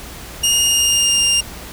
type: tone with pitch glide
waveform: 20% pulse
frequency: 2841 to 2802 Hz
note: F7 to F7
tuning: +29 to +5 cents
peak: -7 dBFS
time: 0.43-1.41 s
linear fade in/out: 10 ms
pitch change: -24 cents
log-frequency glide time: 0.62-1.25 s
effects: added 60 Hz sine -38 dBFS peak until 1.72 s + pink hiss -34 dBFS RMS until 1.72 s